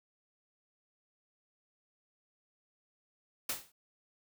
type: noise with exponential decay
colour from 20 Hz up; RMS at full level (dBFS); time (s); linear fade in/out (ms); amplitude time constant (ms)
white; -31; 3.49-3.72; 5; 48
effects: none